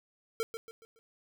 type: tone with echo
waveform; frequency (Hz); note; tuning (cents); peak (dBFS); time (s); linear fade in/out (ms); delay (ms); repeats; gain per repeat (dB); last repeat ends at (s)
square; 452.8; A4; +50; -30; 0.4-0.43; 0; 140; 4; -8; 0.99
effects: none